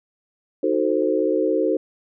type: chord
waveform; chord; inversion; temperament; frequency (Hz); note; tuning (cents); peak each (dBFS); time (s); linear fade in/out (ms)
sine; D# diminished seventh; none; equal with one note detuned; 311.1 / 370 / 446.4 / 523.3; D#4 / F#4 / A4 / C5; 0 / 0 / +25 / 0; -23; 0.63-1.77; 5
effects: none